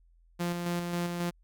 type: tone with tremolo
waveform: sawtooth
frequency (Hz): 173.8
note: F3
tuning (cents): -8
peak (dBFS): -25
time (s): 0.39-1.31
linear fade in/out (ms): 20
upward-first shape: square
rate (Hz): 3.7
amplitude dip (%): 35
effects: added 42 Hz sine -59 dBFS peak until 1.43 s